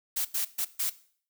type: noise bursts at uneven times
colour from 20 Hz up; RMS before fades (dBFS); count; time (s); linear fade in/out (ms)
blue; -29; 4; 0.16-0.25 / 0.34-0.45 / 0.58-0.65 / 0.79-0.9; 10
effects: noise-tail reverb RT60 0.5 s tail -17 dB re dry